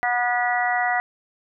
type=harmonic tone; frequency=243.4 Hz; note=B3; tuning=25 cents flat; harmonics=3 / 4 / 5 / 6 / 7 / 8; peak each=-22 / -32 / -32 / -29 / -34 / -24 dBFS; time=0.03-1 s; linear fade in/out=0 ms; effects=none